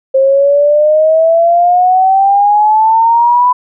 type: exponential sweep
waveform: sine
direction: up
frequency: 530 to 1000 Hz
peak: -5 dBFS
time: 0.14-3.53 s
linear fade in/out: 10 ms
effects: none